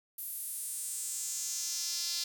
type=tone with high-pass filter sweep; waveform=sawtooth; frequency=343.1 Hz; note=F4; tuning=31 cents flat; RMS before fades=-37 dBFS; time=0.18-2.24 s; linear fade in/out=5 ms; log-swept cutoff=12000 to 4600 Hz; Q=3.1; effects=none